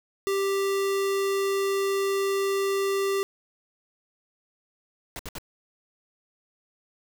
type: tone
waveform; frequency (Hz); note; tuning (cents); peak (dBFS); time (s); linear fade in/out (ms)
square; 392.8; G4; +4; -24; 0.27-3.23; 0
type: noise bursts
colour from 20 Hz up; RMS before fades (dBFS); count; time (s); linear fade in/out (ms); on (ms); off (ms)
pink; -36; 3; 5.16-5.384; 0; 32; 64
effects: none